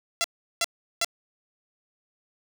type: tone bursts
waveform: 5% pulse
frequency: 678 Hz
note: E5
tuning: 49 cents sharp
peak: -11 dBFS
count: 3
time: 0.21-1.046 s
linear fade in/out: 0 ms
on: 32 ms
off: 370 ms
effects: none